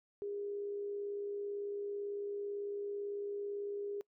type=tone with amplitude modulation; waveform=sine; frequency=406.4 Hz; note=G#4; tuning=38 cents flat; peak=-36 dBFS; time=0.22-4.01 s; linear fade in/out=0 ms; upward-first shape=sine; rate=58 Hz; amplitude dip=30%; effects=noise-tail reverb RT60 0.1 s tail -24 dB re dry